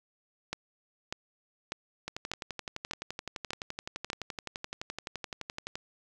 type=two click trains; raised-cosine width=0.2 ms; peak=-19 / -16 dBFS; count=44 / 7; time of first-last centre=2.08-5.755 / 0.53-4.101 s; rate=11.7 / 1.68 Hz; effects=none